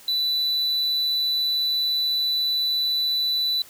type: tone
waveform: triangle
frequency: 3977 Hz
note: B7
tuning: 11 cents sharp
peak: -19 dBFS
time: 0.08-3.62 s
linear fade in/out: 2 ms
effects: white hiss -48 dBFS RMS until 3.69 s